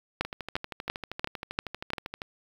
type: two click trains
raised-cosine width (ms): 0.3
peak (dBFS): -10 / -19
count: 6 / 26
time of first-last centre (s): 0.21-1.934 / 0.25-2.219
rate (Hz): 2.9 / 12.7
effects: 7-bit